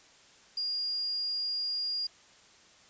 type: tone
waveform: sine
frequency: 4833 Hz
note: D8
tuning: 49 cents sharp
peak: -30 dBFS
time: 0.57-2.07 s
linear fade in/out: 5 ms
effects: white hiss -58 dBFS RMS until 2.89 s + resampled to 16000 Hz